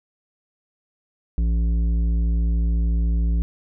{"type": "tone with tanh clipping", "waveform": "triangle", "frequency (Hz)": 56.9, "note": "A#1", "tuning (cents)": -41, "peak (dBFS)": -19, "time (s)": [1.38, 3.42], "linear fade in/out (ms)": 0, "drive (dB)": 14, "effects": []}